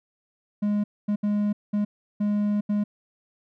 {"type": "tone bursts at uneven times", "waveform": "triangle", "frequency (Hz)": 207.1, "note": "G#3", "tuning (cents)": -5, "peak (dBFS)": -19, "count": 6, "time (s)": [[0.62, 0.84], [1.08, 1.16], [1.23, 1.53], [1.73, 1.85], [2.2, 2.61], [2.69, 2.84]], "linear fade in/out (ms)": 10, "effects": []}